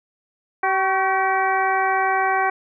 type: harmonic tone with a mistuned harmonic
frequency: 383.2 Hz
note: G4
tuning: 39 cents flat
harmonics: 1 / 2 / 3 / 4 / 5 / 6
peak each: -27 / -20 / -24 / -25 / -27 / -30 dBFS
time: 0.63-2.5 s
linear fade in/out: 5 ms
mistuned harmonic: 3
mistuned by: -46 cents
effects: none